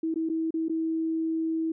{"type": "tone with dropouts", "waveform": "sine", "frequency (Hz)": 323.4, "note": "E4", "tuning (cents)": -33, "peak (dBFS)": -25, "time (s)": [0.03, 1.72], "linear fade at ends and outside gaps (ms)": 5, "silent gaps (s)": [[0.142, 0.158], [0.29, 0.297], [0.507, 0.54], [0.684, 0.695]], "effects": []}